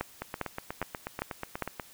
two click trains, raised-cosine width 0.5 ms, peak -19 / -15 dBFS, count 14 / 5, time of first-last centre 0.22-1.798 / 0.01-1.623 s, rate 8.24 / 2.48 Hz, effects white hiss -54 dBFS RMS until 1.93 s

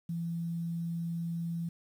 sine tone with quantisation, 168.3 Hz, E3, 36 cents sharp, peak -32 dBFS, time 0.09-1.69 s, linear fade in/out 5 ms, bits 10, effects none

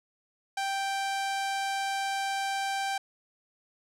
sawtooth tone with low-pass filter, 784 Hz, G5, in tune, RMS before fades -31 dBFS, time 0.57-2.98 s, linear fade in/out 5 ms, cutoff 9200 Hz, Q 0.73, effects none

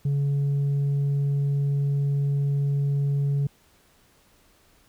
sine tone, 141.1 Hz, C#3, 31 cents sharp, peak -18 dBFS, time 0.05-3.47 s, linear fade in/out 5 ms, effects tanh soft clip ceiling -20 dBFS + pink hiss -60 dBFS RMS until 4.88 s

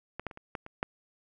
clicks, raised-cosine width 0.5 ms, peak -21 / -19 / -30 / -30 / -20 / -28 / -14 dBFS, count 7, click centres 0.196 / 0.267 / 0.312 / 0.374 / 0.552 / 0.664 / 0.829 s, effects none

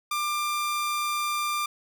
sawtooth tone, 1191 Hz, D6, 24 cents sharp, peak -22 dBFS, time 0.11-1.66 s, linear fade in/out 5 ms, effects none

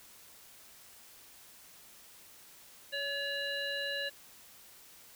harmonic tone with a mistuned harmonic, 568 Hz, C#5, 42 cents sharp, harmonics 1 / 3 / 5 / 7, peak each -40 / -37 / -40 / -40 dBFS, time 2.92-4.1 s, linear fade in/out 20 ms, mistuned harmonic 1, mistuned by -19 cents, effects white hiss -56 dBFS RMS until 5.15 s

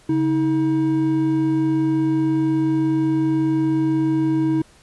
triangle tone pair together, 140.03 / 318.2 Hz, C#3 / D#4, +18 / +39 cents, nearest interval octave + major second, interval 1421 cents, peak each -22 / -15 dBFS, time 0.09-4.62 s, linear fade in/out 5 ms, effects pink hiss -52 dBFS RMS until 4.82 s + resampled to 24000 Hz

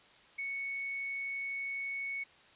sine tone, 2217 Hz, C#7, in tune, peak -35 dBFS, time 0.38-2.24 s, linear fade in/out 10 ms, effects white hiss -60 dBFS RMS until 2.55 s + resampled to 8000 Hz

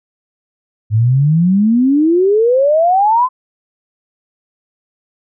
sine exponential sweep, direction up, 103.83 to 1046.5 Hz, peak -8 dBFS, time 0.9-3.29 s, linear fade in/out 50 ms, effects none

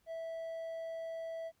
triangle tone, 656 Hz, E5, 9 cents flat, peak -37 dBFS, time 0.06-1.52 s, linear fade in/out 50 ms, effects pink hiss -75 dBFS RMS until 1.6 s

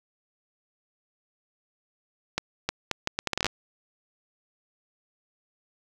accelerating click train, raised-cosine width 0.2 ms, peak -8 dBFS, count 13, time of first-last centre 2.38-3.466 s, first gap 310 ms, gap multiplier 0.72, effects 7-bit

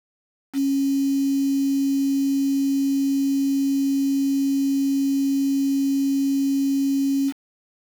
sine tone with quantisation, 274.7 Hz, C#4, 16 cents flat, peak -18 dBFS, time 0.53-7.33 s, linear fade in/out 50 ms, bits 6, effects none

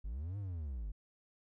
triangle linear two-way sweep, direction up then down, 44.72 to 104.2 to 44.72 Hz, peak -36 dBFS, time 0.04-0.92 s, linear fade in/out 10 ms, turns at 0.38 s, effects none

